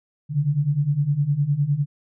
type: beating tone pair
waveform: sine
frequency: 138.59 / 148.39 Hz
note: C#3 / D3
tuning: 0 / +18 cents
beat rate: 9.8 Hz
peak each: -23 / -20 dBFS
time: 0.29-1.86 s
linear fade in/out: 50 ms
effects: none